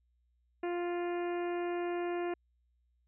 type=harmonic tone; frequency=349.6 Hz; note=F4; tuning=2 cents sharp; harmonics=1 / 2 / 3 / 4 / 5 / 6 / 7 / 8; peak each=-33 / -40 / -47 / -50 / -49 / -53 / -52 / -56 dBFS; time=0.63-2.34 s; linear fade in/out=5 ms; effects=added 60 Hz sine -70 dBFS peak until 3.07 s